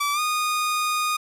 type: tone with pitch glide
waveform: sawtooth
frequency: 1155 to 1230.8 Hz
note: D6 to D#6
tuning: -29 to -19 cents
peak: -18 dBFS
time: 0-1.17 s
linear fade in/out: 10 ms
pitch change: +110 cents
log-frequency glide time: 0.13-0.2 s
effects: resampled to 32000 Hz